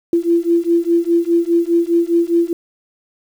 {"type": "beating tone pair", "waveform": "sine", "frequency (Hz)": [337.2, 342.1], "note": ["E4", "F4"], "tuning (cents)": [39, -36], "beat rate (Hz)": 4.9, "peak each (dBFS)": -15, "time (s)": [0.13, 2.53], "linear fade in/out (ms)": 2, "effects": ["7-bit"]}